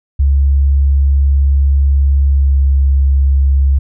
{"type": "tone with pitch glide", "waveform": "sine", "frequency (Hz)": [69.3, 68.42], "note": ["C#2", "C#2"], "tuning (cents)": [0, -22], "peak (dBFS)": -7, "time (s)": [0.19, 3.79], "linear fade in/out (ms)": 10, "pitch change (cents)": -22, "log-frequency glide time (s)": [2.28, 2.6], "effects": []}